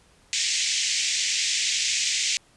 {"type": "band-pass noise", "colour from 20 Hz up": "white", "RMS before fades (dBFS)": -25, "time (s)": [0.33, 2.37], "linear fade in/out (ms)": 0, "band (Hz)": [2000, 7500], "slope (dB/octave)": 48, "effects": ["pink hiss -58 dBFS RMS until 2.56 s", "resampled to 24000 Hz"]}